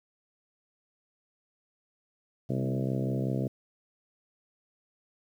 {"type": "harmonic tone with a mistuned harmonic", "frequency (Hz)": 65.41, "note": "C2", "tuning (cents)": 0, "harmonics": [2, 3, 4, 5, 6, 7, 8, 9, 10], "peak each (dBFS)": [-30, -34, -36, -38, -40, -41, -42, -43, -44], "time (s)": [2.49, 3.48], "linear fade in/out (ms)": 10, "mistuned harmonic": 3, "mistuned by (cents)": 21, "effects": ["10-bit"]}